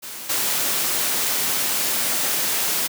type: noise with level steps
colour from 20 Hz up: white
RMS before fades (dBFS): -34 / -22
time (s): 0.02-2.88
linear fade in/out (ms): 20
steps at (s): 0.29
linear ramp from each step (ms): 10
effects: high-pass 150 Hz 12 dB/octave